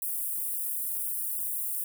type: high-pass noise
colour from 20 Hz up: white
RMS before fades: -32 dBFS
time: 0.02-1.84 s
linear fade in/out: 2 ms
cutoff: 9100 Hz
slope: 48 dB/octave
effects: none